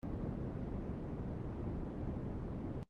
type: low-pass noise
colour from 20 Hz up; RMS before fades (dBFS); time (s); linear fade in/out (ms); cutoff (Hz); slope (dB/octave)
white; -41; 0.03-2.83; 0; 270; 12
effects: noise-tail reverb RT60 0.1 s tail -19 dB re dry + Opus 32 kbps